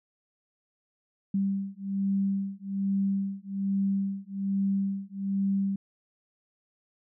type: beating tone pair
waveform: sine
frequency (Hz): 195.6 / 196.8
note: G3 / G3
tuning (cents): -4 / +7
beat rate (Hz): 1.2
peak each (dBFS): -29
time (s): 1.34-5.76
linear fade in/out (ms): 5
effects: none